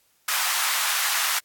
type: high-pass noise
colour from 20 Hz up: pink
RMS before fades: -24 dBFS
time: 0.28-1.39 s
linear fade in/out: 5 ms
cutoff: 980 Hz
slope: 24 dB/octave
effects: white hiss -64 dBFS RMS until 1.44 s + AAC 64 kbps